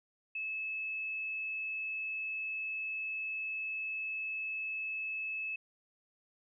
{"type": "tone", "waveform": "sine", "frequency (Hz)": 2600, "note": "E7", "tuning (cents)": -24, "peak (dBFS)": -35, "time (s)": [0.35, 5.56], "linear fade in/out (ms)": 5, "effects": []}